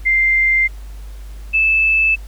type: tone pair in turn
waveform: sine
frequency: 2093 / 2626 Hz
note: C7 / E7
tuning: 0 / -7 cents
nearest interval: major third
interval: 393 cents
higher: second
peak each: -11 dBFS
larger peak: neither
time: 0.05-0.68 / 1.53-2.16 s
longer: neither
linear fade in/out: 20 ms
effects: added 50 Hz sine -29 dBFS peak until 2.27 s + pink hiss -47 dBFS RMS until 2.27 s